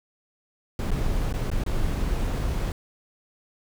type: noise with dropouts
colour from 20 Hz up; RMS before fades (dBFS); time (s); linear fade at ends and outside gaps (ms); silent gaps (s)
brown; -25; 0.79-2.72; 1; 0.906-0.915 / 1.326-1.339 / 1.502-1.515 / 1.637-1.663
effects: none